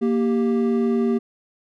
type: tone pair together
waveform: triangle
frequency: 233.4 / 392.8 Hz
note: A#3 / G4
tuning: +2 / +4 cents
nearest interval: major sixth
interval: 902 cents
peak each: -17 / -20 dBFS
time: 0.01-1.19 s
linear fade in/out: 20 ms
effects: none